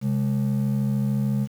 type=ring-modulated tone; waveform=triangle; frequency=169.3 Hz; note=E3; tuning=46 cents sharp; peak=-15 dBFS; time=0.01-1.48 s; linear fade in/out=50 ms; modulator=36.8 Hz; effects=tanh soft clip ceiling -11 dBFS + 8-bit